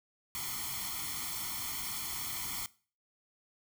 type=noise with comb filter; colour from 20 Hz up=white; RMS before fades=-38 dBFS; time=0.35-2.66 s; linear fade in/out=0 ms; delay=0.92 ms; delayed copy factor=+1; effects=noise-tail reverb RT60 0.4 s tail -20 dB re dry